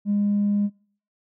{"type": "tone with tanh clipping", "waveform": "triangle", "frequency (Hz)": 204.4, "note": "G#3", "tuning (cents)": -27, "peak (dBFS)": -19, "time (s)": [0.05, 0.7], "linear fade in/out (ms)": 50, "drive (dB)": 5, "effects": ["noise-tail reverb RT60 0.5 s tail -24 dB re dry"]}